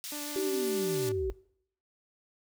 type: high-pass noise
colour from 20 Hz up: pink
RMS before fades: -40 dBFS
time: 0.04-1.09 s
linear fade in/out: 0 ms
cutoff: 3600 Hz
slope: 12 dB/octave
type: tone with vibrato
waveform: sawtooth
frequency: 293.7 Hz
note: D4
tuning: in tune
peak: -35 dBFS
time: 0.12-1.12 s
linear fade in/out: 2 ms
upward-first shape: triangle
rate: 6.9 Hz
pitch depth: 16 cents each way
type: tone with pitch glide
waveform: sine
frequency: 384.1 to 381 Hz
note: G4 to G4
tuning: -35 to -49 cents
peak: -29 dBFS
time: 0.36-1.3 s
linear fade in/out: 0 ms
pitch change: -14 cents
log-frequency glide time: 0.96-1.16 s
type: linear sweep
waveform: sine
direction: down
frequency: 321.5 to 45.94 Hz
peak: -35 dBFS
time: 0.37-1.33 s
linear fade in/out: 10 ms
effects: noise-tail reverb RT60 0.7 s tail -22 dB re dry